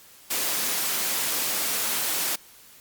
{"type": "high-pass noise", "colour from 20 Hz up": "white", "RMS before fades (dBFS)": -26, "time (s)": [0.3, 2.36], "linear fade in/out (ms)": 10, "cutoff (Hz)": 190, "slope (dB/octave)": 12, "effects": ["white hiss -51 dBFS RMS until 2.8 s", "Opus 48 kbps"]}